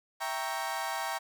30% pulse chord, E diminished seventh, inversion none, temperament equal, 659.3 / 784 / 932.3 / 1108.7 Hz, E5 / G5 / Bb5 / Db6, 0 / 0 / 0 / 0 cents, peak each -37 / -34 / -34 / -37 dBFS, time 0.2-1.19 s, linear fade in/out 20 ms, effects none

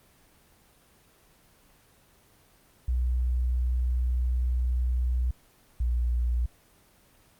sine tone pair in turn, 61.74 / 59.88 Hz, B1 / A#1, 0 / +47 cents, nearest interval minor second, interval 53 cents, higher first, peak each -23 dBFS, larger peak neither, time 2.88-5.31 / 5.8-6.46 s, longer first, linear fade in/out 5 ms, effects pink hiss -60 dBFS RMS until 7.39 s + Opus 24 kbps

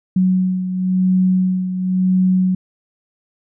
sine beating tone pair, 185 / 185.96 Hz, F#3 / F#3, 0 / +9 cents, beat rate 0.96 Hz, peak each -14 / -21 dBFS, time 0.16-2.55 s, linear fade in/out 5 ms, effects none

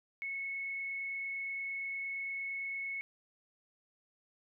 sine tone with frequency modulation, 2198 Hz, C#7, 15 cents flat, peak -36 dBFS, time 0.22-3.01 s, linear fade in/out 0 ms, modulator 28.7 Hz, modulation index 0.5, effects none

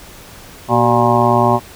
harmonic tone with a mistuned harmonic, 118.8 Hz, A#2, 33 cents sharp, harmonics 1 / 2 / 3 / 5 / 6 / 7 / 8 / 9, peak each -18 / -18 / -18 / -18 / -18 / -18 / -18 / -18 dBFS, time 0.68-1.6 s, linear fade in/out 50 ms, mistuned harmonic 3, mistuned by +91 cents, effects pink hiss -38 dBFS RMS until 1.75 s

